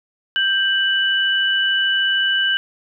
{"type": "tone pair together", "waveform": "sine", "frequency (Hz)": [1571.7, 2967], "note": ["G6", "F#7"], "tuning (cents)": [4, 4], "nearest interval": "major seventh", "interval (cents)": 1100, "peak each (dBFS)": -18, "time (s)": [0.36, 2.57], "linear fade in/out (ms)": 0, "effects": []}